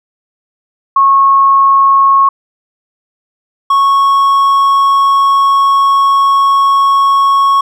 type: tone pair in turn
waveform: sine / triangle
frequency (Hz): 1095 / 1103.3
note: C#6 / C#6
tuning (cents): -22 / -9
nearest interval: unison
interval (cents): 13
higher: second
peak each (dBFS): -4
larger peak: neither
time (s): 0.96-2.29 / 3.7-7.61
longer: second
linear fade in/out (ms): 5
effects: none